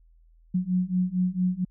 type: beating tone pair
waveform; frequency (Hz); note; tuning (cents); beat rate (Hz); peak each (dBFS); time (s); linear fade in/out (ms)
sine; 180 / 184.4; F#3 / F#3; -47 / -6; 4.4; -26 / -25; 0.54-1.65; 10
effects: added 41 Hz sine -54 dBFS peak until 1.7 s